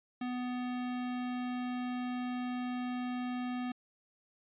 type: tone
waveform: square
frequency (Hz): 248.5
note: B3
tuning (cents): +11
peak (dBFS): -35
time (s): 0.21-3.72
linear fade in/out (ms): 5
effects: resampled to 8000 Hz